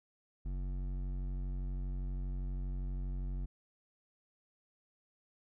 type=tone with hard clipping; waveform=sine; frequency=46.25 Hz; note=F#1; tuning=in tune; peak=-37 dBFS; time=0.45-3.46 s; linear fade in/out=10 ms; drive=11 dB; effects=none